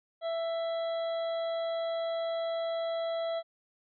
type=harmonic tone; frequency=663 Hz; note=E5; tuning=10 cents sharp; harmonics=1 / 2 / 3 / 5 / 6; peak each=-30 / -45 / -49 / -47 / -50 dBFS; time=0.21-3.43 s; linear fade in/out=50 ms; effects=none